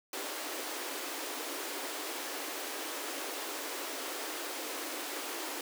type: high-pass noise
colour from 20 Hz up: pink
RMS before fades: -39 dBFS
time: 0.13-5.61 s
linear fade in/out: 2 ms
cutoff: 270 Hz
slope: 96 dB/octave
effects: none